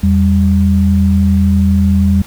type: tone pair together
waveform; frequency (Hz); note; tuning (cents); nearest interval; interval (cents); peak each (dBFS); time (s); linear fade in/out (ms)
sine; 83.44 / 196; E2 / G3; +22 / 0; octave + minor third; 1478; -10; 0.03-2.22; 5
effects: pink hiss -36 dBFS RMS until 2.26 s